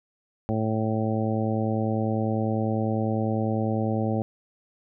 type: harmonic tone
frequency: 110 Hz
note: A2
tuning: in tune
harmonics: 1 / 2 / 3 / 4 / 5 / 6 / 7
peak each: -27 / -27 / -32 / -34 / -32 / -38 / -34 dBFS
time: 0.49-4.22 s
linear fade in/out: 0 ms
effects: none